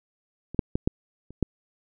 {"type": "clicks", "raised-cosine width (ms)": 3, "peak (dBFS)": [-24, -6, -11, -8, -30, -9], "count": 6, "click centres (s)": [0.546, 0.592, 0.755, 0.875, 1.306, 1.427], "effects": []}